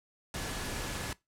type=tone in noise; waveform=sine; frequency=1704 Hz; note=G#6; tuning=44 cents sharp; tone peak=-47 dBFS; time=0.34-1.13 s; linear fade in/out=2 ms; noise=pink; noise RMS=-37 dBFS; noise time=0.34-1.13 s; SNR=-13 dB; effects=noise-tail reverb RT60 0.2 s tail -21 dB re dry + low-pass 11000 Hz 12 dB/octave